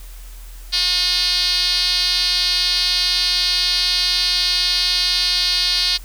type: tone with band-pass filter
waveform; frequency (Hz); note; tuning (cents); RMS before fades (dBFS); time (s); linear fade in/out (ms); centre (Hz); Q
5% pulse; 359.8; F#4; -48; -18; 0.72-5.98; 20; 4500; 3.9
effects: added 41 Hz sine -33 dBFS peak until 6.04 s + white hiss -45 dBFS RMS until 6.04 s